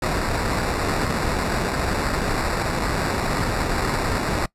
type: noise with sample-and-hold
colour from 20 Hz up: pink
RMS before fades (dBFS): -23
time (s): 0.02-4.46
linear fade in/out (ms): 5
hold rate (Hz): 3150
effects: noise-tail reverb RT60 0.1 s tail -22 dB re dry + low-pass 11000 Hz 12 dB/octave